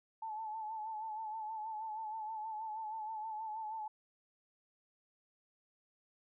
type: tone with vibrato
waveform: sine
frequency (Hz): 872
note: A5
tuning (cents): -16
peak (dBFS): -39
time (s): 0.22-3.88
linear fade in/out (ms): 5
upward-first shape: sine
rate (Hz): 6.3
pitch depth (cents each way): 49
effects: none